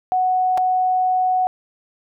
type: tone with dropouts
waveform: sine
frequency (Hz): 740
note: F#5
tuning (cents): 0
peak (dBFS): -15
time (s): 0.12-1.47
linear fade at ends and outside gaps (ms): 0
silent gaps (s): 0.575-0.579
effects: none